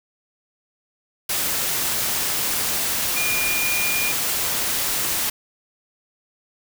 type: tone in noise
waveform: sine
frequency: 2420 Hz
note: D#7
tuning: 49 cents flat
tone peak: -23 dBFS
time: 3.16-4.12 s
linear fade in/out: 5 ms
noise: white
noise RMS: -23 dBFS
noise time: 1.29-5.3 s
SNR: -3 dB
effects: none